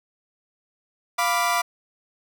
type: chord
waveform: 30% pulse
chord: B diminished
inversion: second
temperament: equal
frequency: 698.5 / 987.8 / 1174.7 Hz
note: F5 / B5 / D6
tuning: 0 / 0 / 0 cents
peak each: -22 dBFS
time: 1.18-1.62 s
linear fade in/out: 10 ms
effects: none